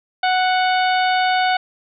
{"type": "harmonic tone with a mistuned harmonic", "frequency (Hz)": 740, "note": "F#5", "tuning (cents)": 0, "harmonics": [1, 2, 3, 4, 5, 6], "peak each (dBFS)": [-16, -22, -26, -28, -30, -32], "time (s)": [0.23, 1.57], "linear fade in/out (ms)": 5, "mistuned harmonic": 5, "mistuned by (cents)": -30, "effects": []}